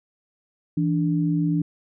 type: tone pair together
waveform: sine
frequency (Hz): 164.81 / 292.6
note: E3 / D4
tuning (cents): 0 / -6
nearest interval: minor seventh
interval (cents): 994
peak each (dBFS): -21 / -23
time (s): 0.77-1.62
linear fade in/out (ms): 5
effects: none